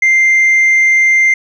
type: tone with tanh clipping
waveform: sine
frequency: 2093 Hz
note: C7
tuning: in tune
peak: -7 dBFS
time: 0.02-1.34 s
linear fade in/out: 5 ms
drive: 1 dB
effects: none